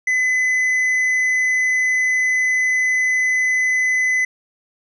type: tone with tanh clipping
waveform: sine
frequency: 2017 Hz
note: B6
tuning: 36 cents sharp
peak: -16 dBFS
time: 0.07-4.25 s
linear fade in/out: 5 ms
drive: 5 dB
effects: none